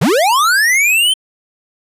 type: linear sweep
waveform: square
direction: up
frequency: 110.2 to 3136 Hz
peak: -10 dBFS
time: 0.01-1.14 s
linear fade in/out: 10 ms
effects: resampled to 32000 Hz